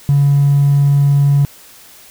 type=tone with hard clipping; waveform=triangle; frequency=141.6 Hz; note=C#3; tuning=37 cents sharp; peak=-8 dBFS; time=0.09-1.45 s; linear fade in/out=0 ms; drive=3 dB; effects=white hiss -41 dBFS RMS until 2.1 s